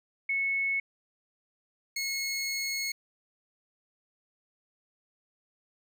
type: tone pair in turn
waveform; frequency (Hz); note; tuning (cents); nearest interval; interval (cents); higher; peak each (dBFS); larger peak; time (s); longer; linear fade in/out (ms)
sine / 20% pulse; 2200 / 2176; C#7 / C#7; -14 / -33; unison; 19; first; -26 / -25; second; 0.29-0.8 / 1.96-2.92; second; 5
effects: none